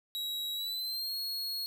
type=tone with pitch glide; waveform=45% pulse; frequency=3863 to 4311 Hz; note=B7 to C#8; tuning=-39 to -49 cents; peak=-33 dBFS; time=0.15-1.66 s; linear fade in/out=0 ms; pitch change=+190 cents; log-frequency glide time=0.54-1.18 s; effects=none